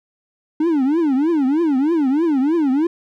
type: tone with vibrato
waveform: triangle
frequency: 297 Hz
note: D4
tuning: 20 cents sharp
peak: -12 dBFS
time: 0.6-2.87 s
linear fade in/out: 5 ms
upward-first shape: triangle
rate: 3.2 Hz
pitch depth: 290 cents each way
effects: none